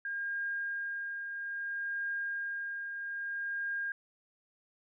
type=tone with tremolo; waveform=sine; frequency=1614 Hz; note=G#6; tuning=50 cents flat; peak=-32 dBFS; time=0.05-3.92 s; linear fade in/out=2 ms; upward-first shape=triangle; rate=0.61 Hz; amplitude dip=45%; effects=none